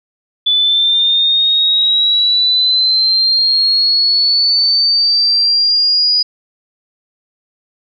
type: linear sweep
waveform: sine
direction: up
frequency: 3470 to 4926 Hz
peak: -9 dBFS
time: 0.46-6.23 s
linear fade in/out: 10 ms
effects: none